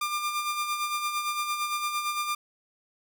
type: tone with tremolo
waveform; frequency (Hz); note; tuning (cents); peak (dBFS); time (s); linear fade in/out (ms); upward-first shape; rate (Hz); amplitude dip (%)
sawtooth; 1197; D6; +33; -22; 0.01-2.35; 5; sine; 8.8; 50
effects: none